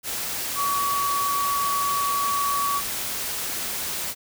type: tone in noise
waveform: sine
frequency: 1132 Hz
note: C#6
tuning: 36 cents sharp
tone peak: -22 dBFS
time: 0.55-2.82 s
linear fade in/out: 50 ms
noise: white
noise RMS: -29 dBFS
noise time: 0.03-4.15 s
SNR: +4 dB
effects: none